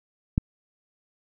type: click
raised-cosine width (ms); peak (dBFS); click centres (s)
5; -8; 0.379
effects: none